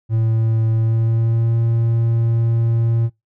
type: tone with pitch glide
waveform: triangle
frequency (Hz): 112.3 to 115.26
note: A2 to A#2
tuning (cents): +36 to -19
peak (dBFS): -12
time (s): 0.09-3.1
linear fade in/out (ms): 50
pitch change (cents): +45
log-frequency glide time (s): 0.71-1.57
effects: noise-tail reverb RT60 0.2 s tail -24 dB re dry